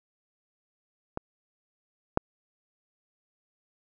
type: clicks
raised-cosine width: 1 ms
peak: -17 / -7 dBFS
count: 2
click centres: 1.174 / 2.174 s
effects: none